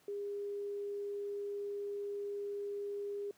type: tone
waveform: sine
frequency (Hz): 405.9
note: G#4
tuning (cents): -40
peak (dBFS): -37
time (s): 0.08-3.31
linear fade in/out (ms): 2
effects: pink hiss -68 dBFS RMS until 3.37 s + high-pass 150 Hz 12 dB/octave